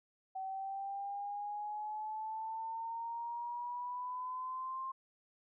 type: exponential sweep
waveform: sine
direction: up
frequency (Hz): 760 to 1060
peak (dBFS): -38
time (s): 0.35-4.92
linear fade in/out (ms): 10
effects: none